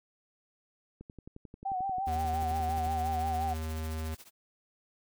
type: click train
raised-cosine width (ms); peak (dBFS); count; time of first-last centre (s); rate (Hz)
3; -33; 22; 1.01-2.868; 11.3
type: tone with vibrato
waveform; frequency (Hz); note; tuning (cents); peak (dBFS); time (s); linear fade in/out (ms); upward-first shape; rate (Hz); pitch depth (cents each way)
sine; 760; F#5; +46; -30; 1.65-3.54; 10; sine; 5.7; 64
type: noise with tremolo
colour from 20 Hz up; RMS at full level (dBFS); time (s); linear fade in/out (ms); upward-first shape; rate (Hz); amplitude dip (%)
white; -48; 2.05-4.31; 50; triangle; 14; 100
type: tone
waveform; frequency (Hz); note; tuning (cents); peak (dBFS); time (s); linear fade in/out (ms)
square; 79.3; D#2; +33; -34; 2.07-4.15; 10
effects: none